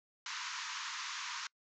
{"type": "band-pass noise", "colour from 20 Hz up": "pink", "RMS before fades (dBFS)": -42, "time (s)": [0.26, 1.47], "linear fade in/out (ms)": 2, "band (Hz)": [940, 7000], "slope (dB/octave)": 96, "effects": ["noise-tail reverb RT60 0.1 s tail -26 dB re dry"]}